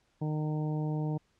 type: harmonic tone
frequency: 153 Hz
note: D#3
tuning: 29 cents flat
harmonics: 1 / 2 / 3 / 4 / 5 / 6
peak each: -30 / -37 / -42 / -46 / -46 / -48 dBFS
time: 0.21-1.18 s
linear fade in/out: 10 ms
effects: pink hiss -72 dBFS RMS until 1.39 s + low-pass 7000 Hz 12 dB/octave